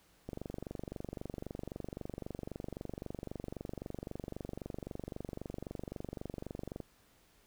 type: click train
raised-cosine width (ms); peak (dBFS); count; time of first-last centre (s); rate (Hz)
2; -27; 156; 0.29-6.803; 23.8
effects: pink hiss -67 dBFS RMS until 7.46 s